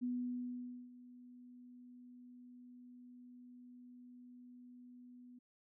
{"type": "tone with ADSR envelope", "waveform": "sine", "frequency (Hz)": 246.9, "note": "B3", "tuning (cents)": 0, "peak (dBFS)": -35, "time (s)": [0.01, 5.39], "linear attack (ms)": 25, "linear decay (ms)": 860, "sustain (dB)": -19, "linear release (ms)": 8, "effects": []}